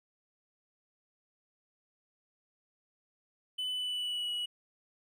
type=tone with pitch glide; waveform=triangle; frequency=3004 to 2924 Hz; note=F#7 to F#7; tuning=+26 to -21 cents; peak=-31 dBFS; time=3.58-4.46 s; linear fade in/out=10 ms; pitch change=-47 cents; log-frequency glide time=3.71-4.32 s; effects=none